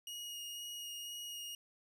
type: tone with vibrato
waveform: sawtooth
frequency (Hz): 2876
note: F#7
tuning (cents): -50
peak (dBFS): -40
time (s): 0.07-1.55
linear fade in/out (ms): 2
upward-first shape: sine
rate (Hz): 2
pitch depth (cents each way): 10
effects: none